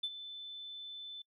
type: tone with ADSR envelope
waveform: sine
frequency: 3520 Hz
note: A7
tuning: in tune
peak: -30 dBFS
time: 0.03-1.22 s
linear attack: 9 ms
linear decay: 50 ms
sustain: -13 dB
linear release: 5 ms
effects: noise-tail reverb RT60 0.1 s tail -25 dB re dry + tanh soft clip ceiling -28 dBFS